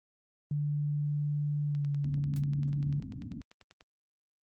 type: tone with pitch glide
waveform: sine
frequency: 146.83 to 143.23 Hz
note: D3 to D3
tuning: 0 to -43 cents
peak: -28 dBFS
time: 0.51-3 s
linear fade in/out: 2 ms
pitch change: -43 cents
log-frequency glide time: 1.66-1.87 s
type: click train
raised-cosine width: 0.2 ms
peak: -35 dBFS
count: 22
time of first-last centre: 1.75-3.809 s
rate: 10.2 Hz
type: low-pass noise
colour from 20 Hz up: white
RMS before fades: -41 dBFS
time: 2.04-3.41 s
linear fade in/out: 2 ms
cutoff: 290 Hz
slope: 96 dB/octave
type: noise with exponential decay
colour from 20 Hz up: white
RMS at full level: -46 dBFS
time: 2.36-2.44 s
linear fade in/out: 2 ms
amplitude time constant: 16 ms
effects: high-pass 60 Hz 12 dB/octave + Opus 32 kbps